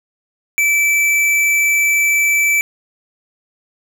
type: tone with hard clipping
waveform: sine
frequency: 2318 Hz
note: D7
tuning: 23 cents flat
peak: -13 dBFS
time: 0.58-2.61 s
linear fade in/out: 0 ms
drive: 14 dB
effects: none